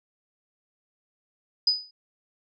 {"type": "tone with exponential decay", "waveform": "sine", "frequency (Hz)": 4978, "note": "D#8", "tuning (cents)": 0, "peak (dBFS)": -15, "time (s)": [1.67, 1.91], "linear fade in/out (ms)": 5, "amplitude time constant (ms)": 51, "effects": []}